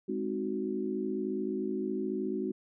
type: chord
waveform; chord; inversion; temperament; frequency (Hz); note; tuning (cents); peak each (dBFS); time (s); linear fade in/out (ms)
sine; Ab dominant seventh; none; equal; 207.7 / 261.6 / 311.1 / 370; Ab3 / C4 / Eb4 / Gb4; 0 / 0 / 0 / 0; -36 / -37 / -38 / -34; 0.08-2.52; 10
effects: none